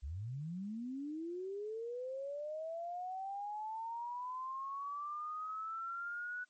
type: linear sweep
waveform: sine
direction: up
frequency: 61 to 1484 Hz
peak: -39 dBFS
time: 0.02-6.45 s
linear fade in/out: 20 ms
effects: white hiss -75 dBFS RMS until 6.49 s + MP3 32 kbps